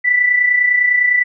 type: tone with amplitude modulation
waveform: sine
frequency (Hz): 1975.5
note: B6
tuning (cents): 0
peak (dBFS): -8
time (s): 0.04-1.24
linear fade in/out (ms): 20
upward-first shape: sine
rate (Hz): 29.9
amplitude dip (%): 55
effects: none